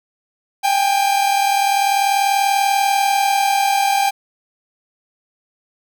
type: tone pair together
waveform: 45% pulse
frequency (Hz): 790.3 / 830.6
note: G5 / G#5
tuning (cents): +14 / 0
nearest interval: minor second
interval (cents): 86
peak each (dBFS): -15 / -21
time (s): 0.63-4.11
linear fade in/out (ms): 20
effects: none